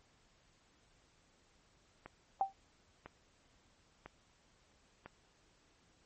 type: click train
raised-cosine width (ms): 0.5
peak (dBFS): -32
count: 4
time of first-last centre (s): 2.06-5.06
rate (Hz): 1
type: tone with exponential decay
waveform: sine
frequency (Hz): 779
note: G5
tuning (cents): -11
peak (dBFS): -25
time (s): 2.41-2.53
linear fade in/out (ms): 1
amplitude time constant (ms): 26
effects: pink hiss -70 dBFS RMS until 6.05 s + MP3 32 kbps